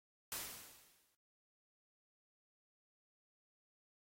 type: noise with exponential decay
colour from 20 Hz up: white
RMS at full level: -41 dBFS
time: 0.32-1.15 s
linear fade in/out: 0 ms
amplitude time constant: 180 ms
effects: AAC 48 kbps